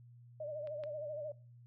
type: tone with vibrato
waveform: sine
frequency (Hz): 601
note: D5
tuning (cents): +40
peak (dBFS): -39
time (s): 0.4-1.32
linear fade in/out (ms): 5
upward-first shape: sine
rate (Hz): 13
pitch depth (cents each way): 71
type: clicks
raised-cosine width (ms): 0.3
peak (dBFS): -40 / -35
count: 2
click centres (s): 0.673 / 0.837
effects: noise-tail reverb RT60 0.4 s tail -21 dB re dry + added 120 Hz sine -55 dBFS peak until 1.66 s